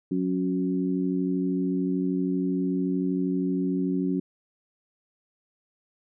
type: tone cluster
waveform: sine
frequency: 183.3 / 276.4 / 368.5 Hz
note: F#3 / C#4 / F#4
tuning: -16 / -5 / -7 cents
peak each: -27 / -26 / -32 dBFS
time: 0.11-4.2 s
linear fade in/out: 5 ms
effects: none